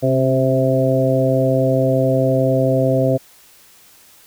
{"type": "harmonic tone with a mistuned harmonic", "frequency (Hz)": 131.3, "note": "C3", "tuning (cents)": 6, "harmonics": [1, 2, 3, 4, 5], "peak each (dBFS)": [-18, -20, -23, -18, -20], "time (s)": [0.02, 3.18], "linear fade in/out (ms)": 20, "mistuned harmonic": 2, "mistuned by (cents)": 30, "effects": ["white hiss -48 dBFS RMS until 4.26 s"]}